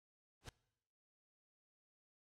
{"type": "noise with exponential growth", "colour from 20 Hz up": "pink", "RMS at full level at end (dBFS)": -44, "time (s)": [0.41, 0.49], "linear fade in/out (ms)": 2, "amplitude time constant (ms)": 17, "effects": ["noise-tail reverb RT60 0.9 s tail -22 dB re dry", "low-pass 8000 Hz 12 dB/octave"]}